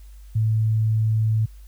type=tone; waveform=sine; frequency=110 Hz; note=A2; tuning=in tune; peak=-17 dBFS; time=0.35-1.46 s; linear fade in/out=10 ms; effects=added 50 Hz sine -40 dBFS peak until 1.67 s + white hiss -59 dBFS RMS until 1.67 s